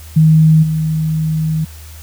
sine tone with level steps, 157.6 Hz, D#3, 23 cents sharp, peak -5 / -13 dBFS, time 0.16-1.65 s, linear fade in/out 10 ms, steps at 0.62 s, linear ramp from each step 20 ms, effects added 78 Hz sine -32 dBFS peak until 2.02 s + white hiss -40 dBFS RMS until 2.02 s

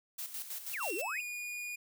blue noise with tremolo, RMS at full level -40 dBFS, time 0.18-1.02 s, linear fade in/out 10 ms, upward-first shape square, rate 6.2 Hz, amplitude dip 60%
sine exponential two-way sweep, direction down then up, 2902 to 313.3 to 2902 Hz, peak -36 dBFS, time 0.73-1.21 s, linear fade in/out 10 ms, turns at 0.94 s
45% pulse tone with pitch glide, 2727 to 2444 Hz, F7 to D#7, -42 to -32 cents, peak -38 dBFS, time 0.8-1.76 s, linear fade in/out 10 ms, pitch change -190 cents, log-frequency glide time 0.95-1.23 s
effects none

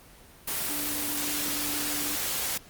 sine tone in noise, 293.7 Hz, D4, in tune, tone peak -37 dBFS, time 0.69-2.16 s, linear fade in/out 10 ms, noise white, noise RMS -30 dBFS, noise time 0.47-2.58 s, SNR -10 dB, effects pink hiss -52 dBFS RMS until 2.69 s + Opus 24 kbps

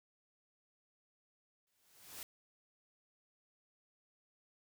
white noise with exponential growth, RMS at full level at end -45 dBFS, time 1.67-2.23 s, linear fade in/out 1 ms, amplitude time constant 120 ms, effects none

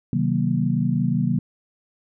sine chord, C half-diminished seventh, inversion none, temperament just, 130.81 / 156.98 / 188.37 / 235.5 Hz, C3 / Eb3 / Gb3 / Bb3, 0 / +16 / +31 / +18 cents, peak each -24 dBFS, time 0.13-1.39 s, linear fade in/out 2 ms, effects none

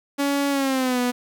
sawtooth tone with pitch glide, 281.6 to 246.6 Hz, C#4 to B3, +27 to -2 cents, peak -16 dBFS, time 0.18-1.12 s, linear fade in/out 20 ms, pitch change -229 cents, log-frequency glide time 0.5-1 s, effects 9-bit

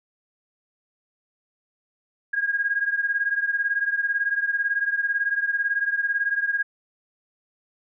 sine beating tone pair, 1629 / 1647 Hz, G#6 / G#6, -34 / -15 cents, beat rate 18 Hz, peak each -23 / -26 dBFS, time 2.33-6.63 s, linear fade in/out 10 ms, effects none

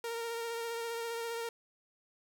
sawtooth tone with vibrato, 463.3 Hz, A#4, 11 cents flat, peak -32 dBFS, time 0.04-1.49 s, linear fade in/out 2 ms, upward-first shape triangle, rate 15 Hz, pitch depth 25 cents each way, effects none

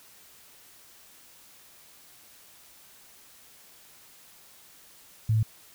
sine tone, 110 Hz, A2, in tune, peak -20 dBFS, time 5.29-5.43 s, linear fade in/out 5 ms, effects white hiss -54 dBFS RMS until 5.74 s

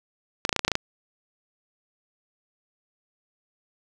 clicks, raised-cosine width 0.2 ms, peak -5 dBFS, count 9, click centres 0.451 / 0.493 / 0.528 / 0.563 / 0.593 / 0.649 / 0.68 / 0.717 / 0.754 s, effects none

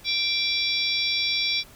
harmonic tone with a mistuned harmonic, 784 Hz, G5, in tune, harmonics 3 / 4 / 5 / 6 / 7, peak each -27 / -28 / -29 / -30 / -30 dBFS, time 0.04-1.64 s, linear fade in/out 50 ms, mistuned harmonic 4, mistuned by +150 cents, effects pink hiss -50 dBFS RMS until 1.75 s

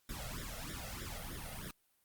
pink noise with flanger, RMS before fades -44 dBFS, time 0.09-1.71 s, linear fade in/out 2 ms, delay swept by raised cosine 0.55 to 1.55 ms, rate 3.2 Hz, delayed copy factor +0.9, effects white hiss -75 dBFS RMS until 2.04 s + Opus 48 kbps

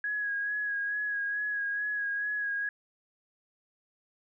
sine tone with vibrato, 1661.2 Hz, G#6, in tune, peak -29 dBFS, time 0.04-2.69 s, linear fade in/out 2 ms, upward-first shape sine, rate 2.3 Hz, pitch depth 28 cents each way, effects none

